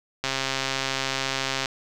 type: click train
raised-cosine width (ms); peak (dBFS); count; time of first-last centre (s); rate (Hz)
0.2; -8; 191; 0.24-1.658; 134
effects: none